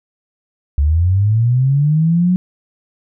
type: linear sweep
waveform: sine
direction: up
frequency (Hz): 68.5 to 184.7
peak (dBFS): -10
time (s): 0.78-2.36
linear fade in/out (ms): 0
effects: none